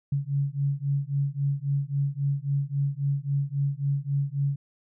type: beating tone pair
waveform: sine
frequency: 138.59 / 142.29 Hz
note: C#3 / C#3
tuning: 0 / +46 cents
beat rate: 3.7 Hz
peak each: -27 dBFS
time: 0.12-4.56 s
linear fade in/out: 5 ms
effects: none